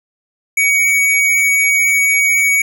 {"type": "tone", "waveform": "square", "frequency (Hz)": 2251, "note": "C#7", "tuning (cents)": 26, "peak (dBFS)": -11, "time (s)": [0.57, 2.62], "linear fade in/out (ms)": 5, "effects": []}